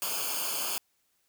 white noise with comb filter, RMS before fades -32 dBFS, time 0.02-0.78 s, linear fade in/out 0 ms, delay 0.52 ms, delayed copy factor -0.95, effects white hiss -73 dBFS RMS until 1.28 s

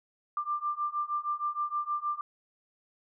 sine beating tone pair, 1184 / 1190.4 Hz, D6 / D6, +14 / +23 cents, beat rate 6.4 Hz, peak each -33 / -32 dBFS, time 0.37-2.21 s, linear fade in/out 2 ms, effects none

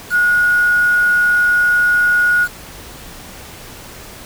sine tone with quantisation, 1449 Hz, F#6, 37 cents flat, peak -10 dBFS, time 0.1-2.48 s, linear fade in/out 50 ms, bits 5, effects pink hiss -35 dBFS RMS until 4.25 s

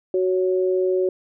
sine tone pair together, 371.1 / 556 Hz, F#4 / C#5, +5 / +5 cents, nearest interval perfect fifth, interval 700 cents, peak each -18 / -25 dBFS, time 0.14-1.09 s, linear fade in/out 2 ms, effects none

